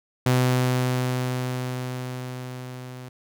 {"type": "tone with level ramp", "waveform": "sawtooth", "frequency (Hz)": 126.7, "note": "B2", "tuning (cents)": 45, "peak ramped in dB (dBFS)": [-13, -33], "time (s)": [0.26, 3.09], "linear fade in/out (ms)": 5, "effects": []}